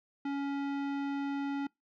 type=tone with tanh clipping; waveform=sine; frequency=280 Hz; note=C#4; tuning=18 cents sharp; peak=-34 dBFS; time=0.25-1.67 s; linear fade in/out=5 ms; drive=18 dB; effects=noise-tail reverb RT60 0.2 s tail -26 dB re dry